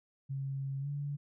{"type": "tone with pitch glide", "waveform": "sine", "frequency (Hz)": [136.4, 143.51], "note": ["C#3", "D3"], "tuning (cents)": [-28, -40], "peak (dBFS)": -34, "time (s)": [0.29, 1.17], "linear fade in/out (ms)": 20, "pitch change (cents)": 88, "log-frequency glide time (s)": [0.8, 0.88], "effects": []}